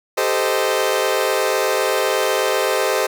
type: chord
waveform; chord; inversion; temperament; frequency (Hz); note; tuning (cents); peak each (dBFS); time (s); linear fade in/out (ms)
sawtooth; A half-diminished seventh; third; equal with one note detuned; 392 / 440 / 518.7 / 622.3; G4 / A4 / C5 / Eb5; 0 / 0 / -15 / 0; -19 / -19 / -17 / -19; 0.17-3.07; 10
effects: none